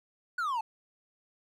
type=exponential sweep; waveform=triangle; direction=down; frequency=1500 to 855 Hz; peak=-27 dBFS; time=0.38-0.61 s; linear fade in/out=5 ms; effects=none